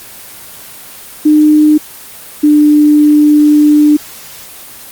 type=tone pair in turn; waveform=sine; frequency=303.2 / 298 Hz; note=D#4 / D4; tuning=-45 / +25 cents; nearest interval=unison; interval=30 cents; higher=first; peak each=-3 dBFS; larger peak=neither; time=1.25-1.78 / 2.43-3.97 s; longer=second; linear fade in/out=10 ms; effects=white hiss -31 dBFS RMS until 4.91 s + Opus 24 kbps